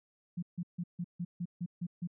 sine tone bursts, 174.61 Hz, F3, in tune, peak -33 dBFS, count 9, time 0.37-2.074 s, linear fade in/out 10 ms, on 56 ms, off 150 ms, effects none

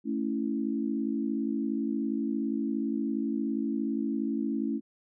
sine chord, A major, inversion none, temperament equal, 220 / 277.2 / 329.6 Hz, A3 / C#4 / E4, 0 / 0 / 0 cents, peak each -31 / -31 / -34 dBFS, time 0.04-4.81 s, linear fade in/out 50 ms, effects none

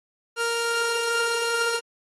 sawtooth tone pair together, 466.2 / 1396.2 Hz, A#4 / F6, 0 / -1 cents, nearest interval octave + perfect fifth, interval 1899 cents, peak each -22 / -22 dBFS, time 0.36-1.81 s, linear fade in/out 50 ms, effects AAC 32 kbps

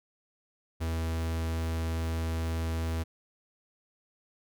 45% pulse tone, 81.6 Hz, E2, 17 cents flat, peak -29 dBFS, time 0.8-3.04 s, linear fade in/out 20 ms, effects none

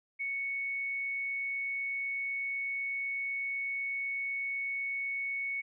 sine tone, 2218 Hz, C#7, in tune, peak -32 dBFS, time 0.19-5.62 s, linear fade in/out 20 ms, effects none

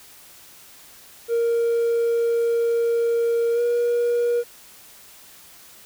triangle tone with pitch glide, 466.2 to 477.1 Hz, A#4 to A#4, 0 to +40 cents, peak -15 dBFS, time 1.28-4.44 s, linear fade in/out 50 ms, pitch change +40 cents, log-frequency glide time 3.54-3.6 s, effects tanh soft clip ceiling -13 dBFS + white hiss -47 dBFS RMS until 5.85 s

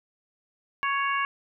harmonic tone, 556 Hz, C#5, 5 cents sharp, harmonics 2 / 3 / 4 / 5, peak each -26 / -30 / -32 / -34 dBFS, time 0.83-1.25 s, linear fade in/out 0 ms, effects none

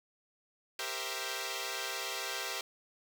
5% pulse chord, C dominant seventh, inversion second, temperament equal, 392 / 466.2 / 523.3 / 659.3 Hz, G4 / Bb4 / C5 / E5, 0 / 0 / 0 / 0 cents, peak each -30 dBFS, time 0.79-2.61 s, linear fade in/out 2 ms, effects none

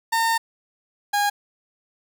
30% pulse tone pair in turn, 911 / 818.7 Hz, A#5 / G#5, -40 / -25 cents, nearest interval major second, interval 185 cents, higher first, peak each -16 dBFS, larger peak neither, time 0.12-0.38 / 1.13-1.3 s, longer first, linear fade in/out 10 ms, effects none

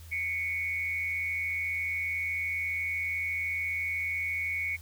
sine tone with amplitude modulation, 2217 Hz, C#7, in tune, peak -26 dBFS, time 0.11-4.77 s, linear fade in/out 20 ms, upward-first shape sine, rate 180 Hz, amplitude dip 65%, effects added 82 Hz sine -45 dBFS peak until 4.81 s + white hiss -55 dBFS RMS until 4.81 s

